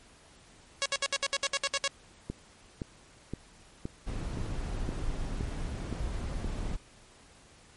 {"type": "tone bursts", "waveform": "5% pulse", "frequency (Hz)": 554.4, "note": "C#5", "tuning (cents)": 0, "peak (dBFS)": -15, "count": 11, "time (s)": [0.82, 1.877], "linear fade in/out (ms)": 0, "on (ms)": 37, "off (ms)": 65}
{"type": "click train", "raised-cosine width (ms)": 3, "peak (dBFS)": -21, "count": 9, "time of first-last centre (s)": [2.3, 6.445], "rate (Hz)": 1.93}
{"type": "noise", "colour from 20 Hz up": "brown", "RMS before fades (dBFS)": -34, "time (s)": [4.06, 6.77], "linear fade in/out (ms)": 20}
{"effects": ["pink hiss -57 dBFS RMS until 7.76 s", "MP3 48 kbps"]}